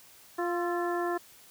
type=harmonic tone with a mistuned harmonic; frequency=349.2 Hz; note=F4; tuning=in tune; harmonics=1 / 2 / 3 / 4 / 5; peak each=-30 / -34 / -36 / -40 / -39 dBFS; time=0.38-1.18 s; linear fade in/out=10 ms; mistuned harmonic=4; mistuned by=-56 cents; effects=white hiss -55 dBFS RMS until 1.5 s